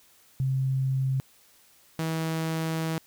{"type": "tone pair in turn", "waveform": ["sine", "sawtooth"], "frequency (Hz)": [132.8, 161.39], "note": ["C3", "E3"], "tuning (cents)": [26, -36], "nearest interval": "minor third", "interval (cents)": 338, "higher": "second", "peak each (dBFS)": -23, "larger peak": "neither", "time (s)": [[0.4, 1.2], [1.99, 2.98]], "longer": "second", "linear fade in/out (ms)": 0, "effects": ["white hiss -59 dBFS RMS until 3.06 s"]}